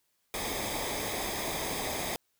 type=noise with comb filter; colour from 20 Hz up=pink; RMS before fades=-34 dBFS; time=0.34-2.16 s; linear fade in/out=0 ms; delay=0.7 ms; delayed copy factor=-0.65; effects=white hiss -75 dBFS RMS until 2.39 s